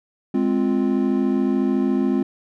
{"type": "chord", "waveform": "triangle", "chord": "F minor", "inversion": "first", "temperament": "equal", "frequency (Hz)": [207.7, 261.6, 349.2], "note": ["Ab3", "C4", "F4"], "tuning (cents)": [0, 0, 0], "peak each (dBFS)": [-20, -18, -22], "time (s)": [0.34, 2.23], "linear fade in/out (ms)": 5, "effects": []}